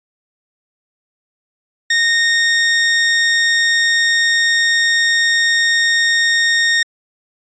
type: tone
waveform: sawtooth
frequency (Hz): 1848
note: A#6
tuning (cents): -16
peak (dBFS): -8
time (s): 1.9-6.83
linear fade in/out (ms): 5
effects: resampled to 16000 Hz